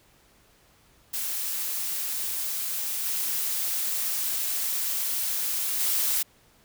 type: noise with level steps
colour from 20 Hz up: blue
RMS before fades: -30 / -28 / -25 dBFS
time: 1.13-6.23 s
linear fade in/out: 10 ms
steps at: 3.04 / 5.79 s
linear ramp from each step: 20 ms
effects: pink hiss -60 dBFS RMS until 6.64 s